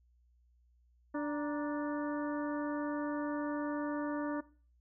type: harmonic tone with a mistuned harmonic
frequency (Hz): 293.7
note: D4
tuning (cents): 0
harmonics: 1 / 2 / 3 / 4 / 5 / 6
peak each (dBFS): -34 / -40 / -44 / -46 / -48 / -50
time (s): 1.14-4.41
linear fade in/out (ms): 10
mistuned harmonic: 3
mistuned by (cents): +100
effects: noise-tail reverb RT60 0.4 s tail -19 dB re dry + added 60 Hz sine -65 dBFS peak until 4.8 s